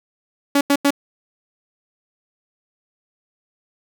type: tone bursts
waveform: sawtooth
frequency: 282.8 Hz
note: C#4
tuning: 35 cents sharp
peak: -9 dBFS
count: 3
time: 0.55-0.906 s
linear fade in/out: 5 ms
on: 60 ms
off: 88 ms
effects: none